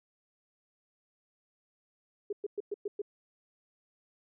sine tone bursts, 409.2 Hz, G#4, 26 cents flat, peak -31 dBFS, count 6, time 2.3-3.018 s, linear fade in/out 5 ms, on 28 ms, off 110 ms, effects none

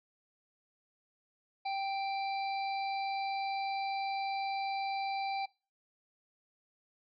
harmonic tone with a mistuned harmonic, 784 Hz, G5, in tune, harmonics 1 / 3 / 5 / 6, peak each -33 / -43 / -47 / -49 dBFS, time 1.65-5.46 s, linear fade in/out 10 ms, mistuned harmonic 5, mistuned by +49 cents, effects noise-tail reverb RT60 0.3 s tail -22 dB re dry

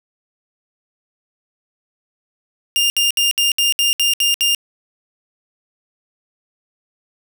sawtooth tone bursts, 2805 Hz, F7, 7 cents sharp, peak -10 dBFS, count 9, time 2.76-4.548 s, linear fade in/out 0 ms, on 140 ms, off 66 ms, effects none

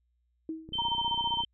sine tone with exponential decay, 319.9 Hz, D#4, 48 cents sharp, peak -30 dBFS, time 0.49-0.85 s, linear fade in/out 2 ms, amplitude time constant 77 ms
click train, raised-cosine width 3 ms, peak -32 dBFS, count 24, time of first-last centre 0.69-1.437 s, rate 30.8 Hz
sine tone, 3100 Hz, G7, 20 cents flat, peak -30 dBFS, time 0.73-1.45 s, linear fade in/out 5 ms
sine tone with tremolo, 937 Hz, A#5, 9 cents sharp, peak -26 dBFS, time 0.78-1.43 s, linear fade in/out 10 ms, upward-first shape sine, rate 15 Hz, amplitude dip 95%
effects added 60 Hz sine -70 dBFS peak until 1.53 s

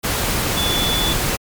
sine tone in noise, 3459 Hz, A7, 30 cents flat, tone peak -20 dBFS, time 0.56-1.14 s, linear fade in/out 20 ms, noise pink, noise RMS -20 dBFS, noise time 0.03-1.37 s, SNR -3 dB, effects MP3 96 kbps

